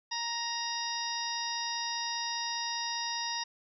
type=harmonic tone with a mistuned harmonic; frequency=935 Hz; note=A#5; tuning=5 cents sharp; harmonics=1 / 2 / 3 / 4 / 5 / 6; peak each=-37 / -40 / -45 / -40 / -39 / -38 dBFS; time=0.11-3.44 s; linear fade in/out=10 ms; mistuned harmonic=5; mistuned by=+91 cents; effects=none